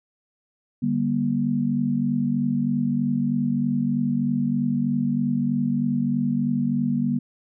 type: chord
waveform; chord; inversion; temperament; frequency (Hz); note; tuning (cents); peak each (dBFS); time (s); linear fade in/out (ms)
sine; G minor; second; equal with one note detuned; 146.83 / 196 / 239.2; D3 / G3 / Bb3; 0 / 0 / +45; -27 / -26 / -22; 0.82-7.19; 10
effects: none